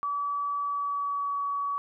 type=tone with pitch glide; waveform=sine; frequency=1147 to 1133.2 Hz; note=D6 to C#6; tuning=-41 to +38 cents; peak=-27 dBFS; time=0.03-1.78 s; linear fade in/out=0 ms; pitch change=-21 cents; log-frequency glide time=0.61-1.4 s; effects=none